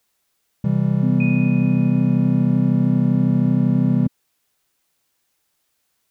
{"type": "chord", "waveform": "triangle", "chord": "C major", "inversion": "none", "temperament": "just", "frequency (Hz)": [130.81, 163.52, 196.22], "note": ["C3", "E3", "G3"], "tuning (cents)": [0, -14, 2], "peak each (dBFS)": -18, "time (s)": [0.64, 4.07], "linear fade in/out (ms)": 5}
{"type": "tone with vibrato", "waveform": "sine", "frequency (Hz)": 246.9, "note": "B3", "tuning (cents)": 0, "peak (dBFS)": -19, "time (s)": [1.02, 4.08], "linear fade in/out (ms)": 20, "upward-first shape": "square", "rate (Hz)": 3.3, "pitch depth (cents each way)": 22}
{"type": "tone with exponential decay", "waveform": "sine", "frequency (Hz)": 2489, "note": "D#7", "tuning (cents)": 0, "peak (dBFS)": -25, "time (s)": [1.2, 2.77], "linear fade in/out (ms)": 5, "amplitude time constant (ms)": 340}
{"effects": ["white hiss -70 dBFS RMS until 6.1 s"]}